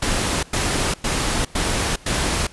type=noise bursts; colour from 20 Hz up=pink; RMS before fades=-21 dBFS; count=5; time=0.02-2.47 s; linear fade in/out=5 ms; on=410 ms; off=100 ms; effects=pink hiss -45 dBFS RMS until 2.52 s + resampled to 24000 Hz

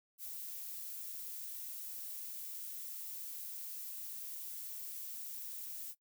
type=noise; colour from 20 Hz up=violet; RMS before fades=-45 dBFS; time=0.18-5.95 s; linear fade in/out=50 ms; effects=noise-tail reverb RT60 0.1 s tail -19 dB re dry

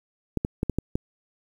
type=clicks; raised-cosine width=3 ms; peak=-11 dBFS; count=6; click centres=0.373 / 0.449 / 0.631 / 0.697 / 0.786 / 0.955 s; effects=8-bit

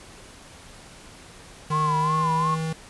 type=tone with pitch glide; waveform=square; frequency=154 to 160.35 Hz; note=D#3 to E3; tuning=-17 to -48 cents; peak=-26 dBFS; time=1.7-2.73 s; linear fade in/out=5 ms; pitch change=+69 cents; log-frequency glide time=1.97-2.22 s
type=tone with vibrato; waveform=sine; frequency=1033 Hz; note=C6; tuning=22 cents flat; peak=-21 dBFS; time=1.71-2.56 s; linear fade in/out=20 ms; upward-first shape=sine; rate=2.8 Hz; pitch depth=98 cents each way
effects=pink hiss -46 dBFS RMS until 2.89 s + resampled to 24000 Hz

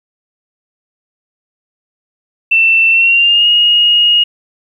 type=tone with pitch glide; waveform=sine; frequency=2678 to 2870 Hz; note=E7 to F7; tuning=+27 to +47 cents; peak=-6 dBFS; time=2.51-4.24 s; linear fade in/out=10 ms; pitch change=+120 cents; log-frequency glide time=2.9-3.48 s; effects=8-bit

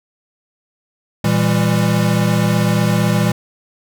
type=chord; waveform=square; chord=E diminished; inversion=second; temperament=equal with one note detuned; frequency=116.54 / 164.81 / 200.3 Hz; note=Bb2 / E3 / G3; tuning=0 / 0 / +38 cents; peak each=-18 dBFS; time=1.24-3.32 s; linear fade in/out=5 ms; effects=none

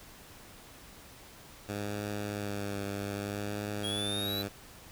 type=tone with vibrato; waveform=10% pulse; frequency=101.9 Hz; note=G#2; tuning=32 cents flat; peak=-26 dBFS; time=1.68-4.49 s; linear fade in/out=20 ms; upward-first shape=sine; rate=0.61 Hz; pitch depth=29 cents each way
type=linear sweep; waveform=square; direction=up; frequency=3266 to 3999 Hz; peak=-34 dBFS; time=3.83-4.43 s; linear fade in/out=20 ms
effects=pink hiss -52 dBFS RMS until 4.91 s

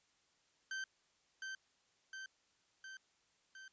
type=tone with echo; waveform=40% pulse; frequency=1553 Hz; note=G6; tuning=17 cents flat; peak=-39 dBFS; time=0.71-0.84 s; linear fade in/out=2 ms; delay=710 ms; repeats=4; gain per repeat=-3 dB; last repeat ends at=3.68 s; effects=white hiss -75 dBFS RMS until 3.72 s + resampled to 16000 Hz

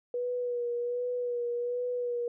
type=tone with vibrato; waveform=sine; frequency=485.6 Hz; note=B4; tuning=29 cents flat; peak=-29 dBFS; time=0.14-2.28 s; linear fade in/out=2 ms; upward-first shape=sine; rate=1.3 Hz; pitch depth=28 cents each way; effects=none

